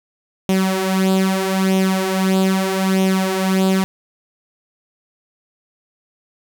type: tone with flanger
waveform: sawtooth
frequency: 190 Hz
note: F#3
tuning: 46 cents sharp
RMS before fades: -17 dBFS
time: 0.49-3.84 s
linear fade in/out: 0 ms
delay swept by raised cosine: 0.32 to 5.02 ms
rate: 0.79 Hz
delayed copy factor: +0.65
effects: none